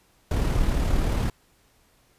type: noise with amplitude modulation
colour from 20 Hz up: brown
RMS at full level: -21 dBFS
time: 0.31-1.3 s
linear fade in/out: 2 ms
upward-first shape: sine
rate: 37.1 Hz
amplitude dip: 35%
effects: pink hiss -62 dBFS RMS until 2.18 s + resampled to 32000 Hz